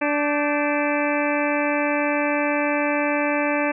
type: harmonic tone with a mistuned harmonic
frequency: 292.3 Hz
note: D4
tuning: 8 cents flat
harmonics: 1 / 2 / 3 / 4 / 5 / 6 / 7 / 8 / 9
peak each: -24 / -24 / -28 / -31 / -32 / -31 / -33 / -29 / -32 dBFS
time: 0.01-3.72 s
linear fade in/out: 10 ms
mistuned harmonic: 5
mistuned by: +97 cents
effects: none